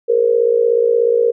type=tone with amplitude modulation; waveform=sine; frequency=468.8 Hz; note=A#4; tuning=10 cents sharp; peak=-7 dBFS; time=0.08-1.32 s; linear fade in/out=20 ms; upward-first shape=sine; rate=56.7 Hz; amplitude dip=80%; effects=none